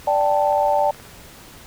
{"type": "chord", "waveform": "sine", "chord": "D suspended fourth", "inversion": "none", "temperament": "just", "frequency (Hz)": [587.3, 783.1, 881], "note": ["D5", "G5", "A5"], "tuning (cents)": [0, -2, 2], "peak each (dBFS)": [-19, -20, -20], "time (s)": [0.07, 0.91], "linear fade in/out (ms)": 5}
{"type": "click train", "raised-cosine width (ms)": 0.5, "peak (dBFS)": -28, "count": 17, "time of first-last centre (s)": [0.21, 1.052], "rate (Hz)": 19}
{"effects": ["pink hiss -43 dBFS RMS until 1.66 s"]}